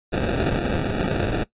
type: noise with sample-and-hold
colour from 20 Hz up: white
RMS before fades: -23 dBFS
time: 0.12-1.44 s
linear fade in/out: 10 ms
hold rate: 1050 Hz
effects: noise-tail reverb RT60 0.1 s tail -18 dB re dry + resampled to 8000 Hz